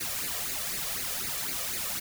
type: noise with flanger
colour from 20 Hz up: white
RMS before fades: -33 dBFS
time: 0-2 s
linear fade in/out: 10 ms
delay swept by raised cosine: 0.44 to 1.74 ms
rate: 4 Hz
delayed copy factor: +0.75
effects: none